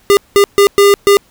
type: tone bursts at uneven times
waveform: square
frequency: 402.6 Hz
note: G4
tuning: 46 cents sharp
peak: -5 dBFS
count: 5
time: 0.1-0.17 / 0.36-0.44 / 0.58-0.67 / 0.78-0.94 / 1.07-1.17 s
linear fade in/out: 0 ms
effects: pink hiss -50 dBFS RMS until 1.3 s